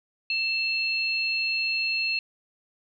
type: tone pair together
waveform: sine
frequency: 2665 / 4247 Hz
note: E7 / C8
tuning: +18 / +25 cents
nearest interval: minor sixth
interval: 807 cents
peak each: -25 / -29 dBFS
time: 0.3-2.19 s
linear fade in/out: 2 ms
effects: none